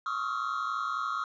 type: tone cluster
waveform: triangle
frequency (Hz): 1088 / 1132 / 1266 / 1377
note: C#6 / C#6 / D#6 / F6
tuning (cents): -33 / +36 / +30 / -25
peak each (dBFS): -38 / -36 / -31 / -33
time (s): 0.06-1.24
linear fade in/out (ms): 2
effects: resampled to 16000 Hz